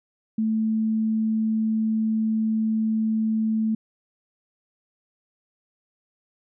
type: tone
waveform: sine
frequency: 220 Hz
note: A3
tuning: in tune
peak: -20 dBFS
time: 0.38-3.75 s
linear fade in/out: 5 ms
effects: none